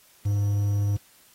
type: tone with quantisation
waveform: triangle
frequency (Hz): 101.8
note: G#2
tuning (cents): -34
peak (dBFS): -19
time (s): 0.25-0.97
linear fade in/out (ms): 10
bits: 8
effects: white hiss -57 dBFS RMS until 1.34 s + AAC 48 kbps